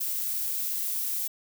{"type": "noise", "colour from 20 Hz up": "violet", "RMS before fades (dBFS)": -30, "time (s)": [0, 1.28], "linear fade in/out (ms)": 10, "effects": []}